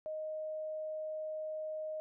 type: tone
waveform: sine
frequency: 622.3 Hz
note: D#5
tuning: in tune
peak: -37 dBFS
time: 0.06-2 s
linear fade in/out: 0 ms
effects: none